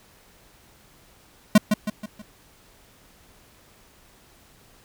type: tone with echo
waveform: square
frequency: 211.3 Hz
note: G#3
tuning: 30 cents sharp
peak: -10 dBFS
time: 1.55-1.58 s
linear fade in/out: 5 ms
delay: 160 ms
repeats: 4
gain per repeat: -7 dB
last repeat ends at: 2.22 s
effects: pink hiss -55 dBFS RMS until 4.84 s